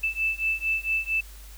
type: beating tone pair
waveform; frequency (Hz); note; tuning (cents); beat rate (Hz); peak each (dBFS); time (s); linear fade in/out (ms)
sine; 2637 / 2641.4; E7 / E7; 0 / +3; 4.4; -27; 0.03-1.21; 10
effects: added 50 Hz sine -42 dBFS peak until 1.57 s + white hiss -50 dBFS RMS until 1.57 s